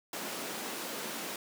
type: high-pass noise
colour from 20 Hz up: pink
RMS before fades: -39 dBFS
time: 0.13-1.36 s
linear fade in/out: 2 ms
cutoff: 210 Hz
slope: 24 dB/octave
effects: none